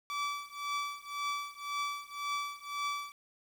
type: tone with tremolo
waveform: sawtooth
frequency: 1155 Hz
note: D6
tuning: 29 cents flat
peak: -27 dBFS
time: 0.1-3.12 s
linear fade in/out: 0 ms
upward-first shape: triangle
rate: 1.9 Hz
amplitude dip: 95%
effects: low-pass 6000 Hz 12 dB/octave + 9-bit